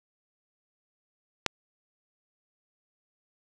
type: click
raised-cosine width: 0.2 ms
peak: -6 dBFS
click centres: 1.463 s
effects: none